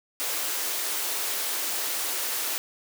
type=high-pass noise; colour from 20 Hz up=white; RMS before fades=-29 dBFS; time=0.2-2.58 s; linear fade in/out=0 ms; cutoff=310 Hz; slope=24 dB/octave; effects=none